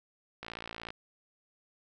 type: click train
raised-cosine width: 0.3 ms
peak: -24 dBFS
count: 28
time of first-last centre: 0.43-0.905 s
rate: 56.9 Hz
effects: none